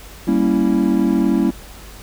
triangle chord, G diminished seventh, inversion none, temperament equal, 196 / 233.1 / 277.2 / 329.6 Hz, G3 / Bb3 / Db4 / Fb4, 0 / 0 / 0 / 0 cents, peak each -17 dBFS, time 0.27-1.51 s, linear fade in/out 10 ms, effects added 50 Hz sine -38 dBFS peak until 2.02 s + pink hiss -40 dBFS RMS until 2.02 s

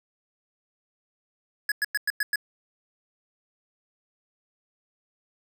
square tone bursts, 1685 Hz, G#6, 25 cents sharp, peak -23 dBFS, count 6, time 1.69-2.358 s, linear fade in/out 2 ms, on 28 ms, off 100 ms, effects none

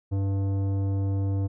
sine tone with tanh clipping, 98 Hz, G2, in tune, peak -25 dBFS, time 0.11-1.48 s, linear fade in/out 20 ms, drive 13 dB, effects none

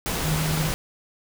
sine tone in noise, 155.56 Hz, D#3, in tune, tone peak -23 dBFS, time 0.25-0.69 s, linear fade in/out 0 ms, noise pink, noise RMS -27 dBFS, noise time 0.06-0.74 s, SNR +1 dB, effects none

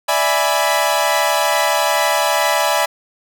sawtooth chord, E dominant seventh, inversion third, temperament equal, 587.3 / 659.3 / 830.6 / 987.8 Hz, D5 / E5 / G#5 / B5, 0 / 0 / 0 / 0 cents, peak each -16 dBFS, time 0.08-2.86 s, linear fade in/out 10 ms, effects none

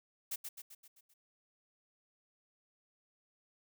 blue noise with echo, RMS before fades -38 dBFS, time 0.31-0.36 s, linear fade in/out 10 ms, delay 130 ms, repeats 6, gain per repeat -5 dB, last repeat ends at 1.14 s, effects none

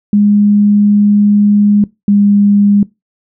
sine tone pair in turn, 205.9 / 203.2 Hz, G#3 / G#3, -15 / -38 cents, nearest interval unison, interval 23 cents, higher first, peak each -5 dBFS, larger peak neither, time 0.13-1.84 / 2.08-2.83 s, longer first, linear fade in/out 2 ms, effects noise-tail reverb RT60 0.2 s tail -21 dB re dry

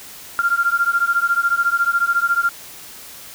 sine beating tone pair, 1384 / 1398 Hz, F6 / F6, -16 / +1 cents, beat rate 14 Hz, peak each -18 dBFS, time 0.39-2.49 s, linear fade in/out 0 ms, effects white hiss -38 dBFS RMS until 3.34 s

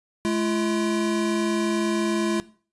square tone pair together, 213.5 / 339.6 Hz, G#3 / F4, +48 / -48 cents, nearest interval minor sixth, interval 804 cents, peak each -25 dBFS, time 0.25-2.4 s, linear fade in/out 0 ms, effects noise-tail reverb RT60 0.4 s tail -18 dB re dry + resampled to 24000 Hz

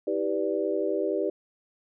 sine chord, E minor seventh, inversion none, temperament equal with one note detuned, 321.5 / 392 / 493.9 / 587.3 Hz, E4 / G4 / B4 / D5, -43 / 0 / 0 / 0 cents, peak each -31 / -28 / -31 / -31 dBFS, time 0.07-1.3 s, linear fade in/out 5 ms, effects none

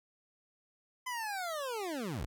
25% pulse linear sweep, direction down, 1025 to 34.65 Hz, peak -32 dBFS, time 1.06-2.26 s, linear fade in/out 10 ms, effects none

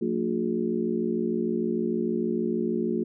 harmonic tone with a mistuned harmonic, 60 Hz, B1, 49 cents flat, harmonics 3 / 4 / 5 / 6 / 7, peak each -34 / -28 / -34 / -28 / -33 dBFS, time 0.01-3.04 s, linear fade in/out 10 ms, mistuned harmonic 4, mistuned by -100 cents, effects none

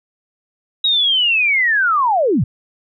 sine linear sweep, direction down, 3835 to 87.31 Hz, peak -12 dBFS, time 0.84-2.44 s, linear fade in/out 5 ms, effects none

